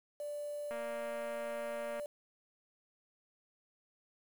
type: tone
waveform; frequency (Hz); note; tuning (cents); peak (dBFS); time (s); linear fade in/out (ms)
sine; 587; D5; -1; -38; 0.2-2.06; 2
type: click train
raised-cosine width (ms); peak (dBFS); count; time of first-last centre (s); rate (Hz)
0.5; -32; 301; 0.71-1.998; 233
effects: 9-bit